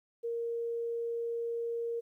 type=tone; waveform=sine; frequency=466.2 Hz; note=A#4; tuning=in tune; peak=-32 dBFS; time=0.23-2.01 s; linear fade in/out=20 ms; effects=12-bit